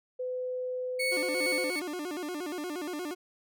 sine tone with pitch glide, 505 to 513.2 Hz, B4 to C5, +39 to -34 cents, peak -31 dBFS, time 0.19-1.71 s, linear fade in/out 10 ms, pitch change +27 cents, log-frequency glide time 0.98-1.05 s
35% pulse tone with tremolo, 2217 Hz, C#7, in tune, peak -26 dBFS, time 0.99-1.8 s, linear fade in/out 10 ms, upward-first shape sine, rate 2.5 Hz, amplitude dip 50%
40% pulse tone with vibrato, 327.9 Hz, E4, 9 cents flat, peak -33 dBFS, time 1.11-3.15 s, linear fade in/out 20 ms, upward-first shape square, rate 8.5 Hz, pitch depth 170 cents each way
effects none

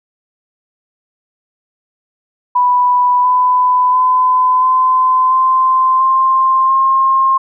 sine tone with pitch steps, 987.8 / 1000.4 / 1013.2 / 1026.2 / 1039.3 / 1052.6 / 1066.1 Hz, B5 / B5 / B5 / C6 / C6 / C6 / C6, 0 / +22 / +44 / -34 / -12 / +10 / +32 cents, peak -8 dBFS, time 2.55-7.38 s, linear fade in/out 10 ms, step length 690 ms, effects none

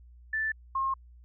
sine tone pair in turn, 1760 / 1072.3 Hz, A6 / C6, 0 / +42 cents, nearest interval major sixth, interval 858 cents, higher first, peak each -27 / -26 dBFS, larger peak second, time 0.33-0.52 / 0.75-0.94 s, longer neither, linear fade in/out 5 ms, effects added 60 Hz sine -50 dBFS peak until 1.24 s

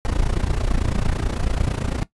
brown noise with amplitude modulation, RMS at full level -17 dBFS, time 0.05-2.03 s, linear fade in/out 0 ms, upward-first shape sine, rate 29 Hz, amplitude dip 85%, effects noise-tail reverb RT60 0.1 s tail -17 dB re dry + resampled to 24000 Hz

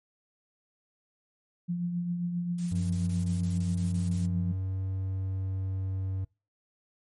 sine tone with tremolo, 174.61 Hz, F3, in tune, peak -26 dBFS, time 1.68-4.53 s, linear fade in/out 20 ms, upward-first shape triangle, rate 7.5 Hz, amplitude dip 45%
blue noise bursts, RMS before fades -45 dBFS, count 10, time 2.58-4.26 s, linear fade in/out 5 ms, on 150 ms, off 20 ms
triangle tone with pitch glide, 94 to 95.15 Hz, F#2 to F#2, +28 to +49 cents, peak -27 dBFS, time 2.71-6.25 s, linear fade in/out 10 ms, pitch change +21 cents, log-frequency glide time 4.46-4.82 s
effects noise-tail reverb RT60 0.3 s tail -25 dB re dry + MP3 48 kbps

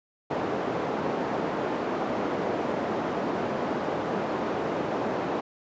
white band-pass noise, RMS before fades -29 dBFS, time 0.3-5.41 s, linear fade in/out 10 ms, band 200 to 650 Hz, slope 12 dB/octave, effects resampled to 16000 Hz

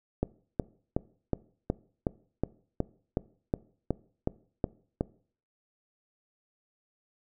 click train, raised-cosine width 2 ms, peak -13 dBFS, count 14, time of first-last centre 0.23-5.009 s, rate 2.72 Hz, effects noise-tail reverb RT60 0.5 s tail -21 dB re dry

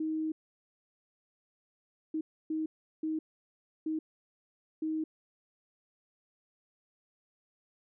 sine tone bursts at uneven times, 314.6 Hz, D#4, 19 cents sharp, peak -30 dBFS, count 6, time 0-0.32 / 2.14-2.21 / 2.5-2.66 / 3.03-3.19 / 3.86-3.99 / 4.82-5.04 s, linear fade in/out 5 ms, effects none

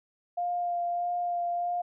sine tone with vibrato, 701 Hz, F5, 6 cents sharp, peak -27 dBFS, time 0.37-1.82 s, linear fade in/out 10 ms, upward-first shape sine, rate 1.6 Hz, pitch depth 13 cents each way, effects none

